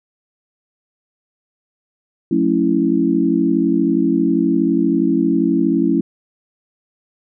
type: chord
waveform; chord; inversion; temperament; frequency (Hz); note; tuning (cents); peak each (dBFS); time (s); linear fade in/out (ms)
sine; F# minor seventh; none; equal with one note detuned; 180.98 / 220 / 277.2 / 329.6; F#3 / A3 / C#4 / E4; -38 / 0 / 0 / 0; -21 / -20 / -17 / -17; 2.31-6.01; 5
effects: none